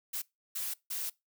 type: noise bursts at uneven times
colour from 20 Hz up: blue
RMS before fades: -36 dBFS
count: 3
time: 0.13-0.22 / 0.55-0.74 / 0.9-1.1 s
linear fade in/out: 10 ms
effects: noise-tail reverb RT60 0.2 s tail -22 dB re dry